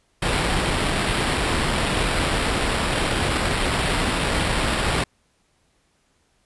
pink noise with sample-and-hold, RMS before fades -22 dBFS, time 0.22-5.04 s, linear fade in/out 5 ms, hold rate 6300 Hz, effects pink hiss -65 dBFS RMS until 6.45 s + resampled to 24000 Hz

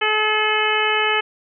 harmonic tone, 429.2 Hz, A4, 43 cents flat, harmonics 1 / 2 / 3 / 4 / 5 / 6 / 7, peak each -24 / -24 / -24 / -24 / -24 / -24 / -24 dBFS, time 0.01-1.21 s, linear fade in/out 10 ms, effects none

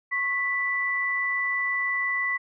sine tone pair together, 1094 / 1979.9 Hz, C#6 / B6, -23 / +4 cents, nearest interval minor seventh, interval 1027 cents, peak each -32 / -24 dBFS, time 0.11-2.38 s, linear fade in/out 20 ms, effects none

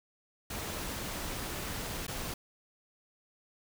pink noise with dropouts, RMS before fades -38 dBFS, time 0.5-2.34 s, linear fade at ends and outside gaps 5 ms, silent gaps 2.068-2.079 s, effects none

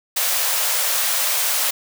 white high-pass noise, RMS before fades -20 dBFS, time 0.16-1.71 s, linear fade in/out 10 ms, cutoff 480 Hz, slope 96 dB/octave, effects none

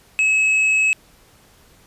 sine tone with hard clipping, 2576 Hz, E7, 41 cents flat, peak -15 dBFS, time 0.19-0.93 s, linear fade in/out 0 ms, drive 4 dB, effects pink hiss -52 dBFS RMS until 1.86 s + resampled to 32000 Hz

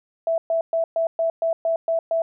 sine tone bursts, 659.3 Hz, E5, in tune, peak -18 dBFS, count 9, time 0.27-2.22 s, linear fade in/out 2 ms, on 110 ms, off 120 ms, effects none

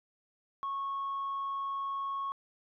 sine tone, 1100 Hz, C#6, 14 cents flat, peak -31 dBFS, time 0.63-2.32 s, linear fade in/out 0 ms, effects tanh soft clip ceiling -30 dBFS

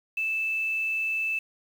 sine tone with quantisation, 2635 Hz, E7, 1 cent flat, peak -25 dBFS, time 0.17-1.39 s, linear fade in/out 5 ms, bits 8, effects none

